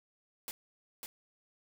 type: noise with echo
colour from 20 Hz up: white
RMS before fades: -41 dBFS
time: 0.48-0.51 s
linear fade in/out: 0 ms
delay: 550 ms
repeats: 1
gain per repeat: -3 dB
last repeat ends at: 1.06 s
effects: none